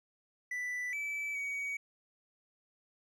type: tone with pitch steps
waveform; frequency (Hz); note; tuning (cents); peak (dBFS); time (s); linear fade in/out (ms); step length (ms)
triangle; 1980 / 2308 / 2257; B6 / D7 / C#7; +4 / -31 / +31; -33; 0.51-1.77; 5; 420
effects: none